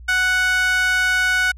sawtooth tone with high-pass filter, 740 Hz, F#5, in tune, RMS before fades -18 dBFS, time 0.08-1.52 s, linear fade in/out 10 ms, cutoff 1600 Hz, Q 4.3, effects added 60 Hz sine -36 dBFS peak until 1.57 s + low-pass 11000 Hz 12 dB/octave

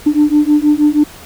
sine beating tone pair, 294.7 / 301 Hz, D4 / D4, +6 / +43 cents, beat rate 6.3 Hz, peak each -10 dBFS, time 0.06-1.04 s, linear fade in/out 10 ms, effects tanh soft clip ceiling -2 dBFS + pink hiss -36 dBFS RMS until 1.25 s

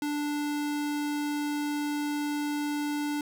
square tone, 293.7 Hz, D4, in tune, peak -29 dBFS, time 0.02-3.21 s, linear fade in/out 2 ms, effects none

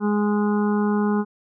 harmonic tone, 207.7 Hz, G#3, in tune, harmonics 1 / 2 / 4 / 5 / 6 / 7, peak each -19 / -25 / -31 / -33 / -35 / -36 dBFS, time 0-1.25 s, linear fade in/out 50 ms, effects none

